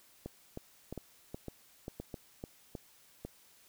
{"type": "clicks", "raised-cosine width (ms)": 2, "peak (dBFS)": -27, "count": 12, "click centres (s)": [0.26, 0.574, 0.926, 0.977, 1.345, 1.483, 1.881, 2, 2.142, 2.439, 2.752, 3.25], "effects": ["white hiss -63 dBFS RMS until 3.68 s"]}